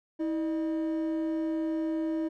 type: tone pair together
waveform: triangle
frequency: 321.5 / 607 Hz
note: E4 / D#5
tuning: -43 / -43 cents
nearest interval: major seventh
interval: 1100 cents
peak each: -25 / -35 dBFS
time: 0.19-2.29 s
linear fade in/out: 20 ms
effects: tanh soft clip ceiling -22 dBFS